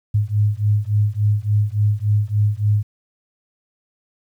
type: beating tone pair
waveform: sine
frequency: 102.9 / 106.4 Hz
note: G#2 / G#2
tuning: -16 / +42 cents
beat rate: 3.5 Hz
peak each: -18 dBFS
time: 0.14-2.83 s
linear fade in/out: 10 ms
effects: 9-bit